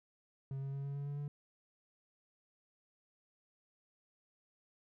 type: tone with pitch steps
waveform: triangle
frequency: 135.6 / 137.1 / 138.61 / 140.14 / 141.69 / 143.25 / 144.83 Hz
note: C#3 / C#3 / C#3 / C#3 / C#3 / D3 / D3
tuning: -38 / -19 / 0 / +19 / +38 / -43 / -24 cents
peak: -36 dBFS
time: 0.51-1.28 s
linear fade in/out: 2 ms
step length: 110 ms
effects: none